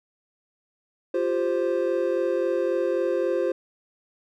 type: chord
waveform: triangle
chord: F suspended second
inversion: none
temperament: just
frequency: 349.2 / 392.9 / 523.8 Hz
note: F4 / G4 / C5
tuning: 0 / +4 / +2 cents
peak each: -24 / -26 / -23 dBFS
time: 1.14-3.52 s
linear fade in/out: 5 ms
effects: none